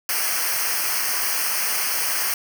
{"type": "noise with comb filter", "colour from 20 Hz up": "white", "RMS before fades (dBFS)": -23, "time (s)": [0.09, 2.34], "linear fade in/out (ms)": 2, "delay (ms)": 0.27, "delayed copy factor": -0.95, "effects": []}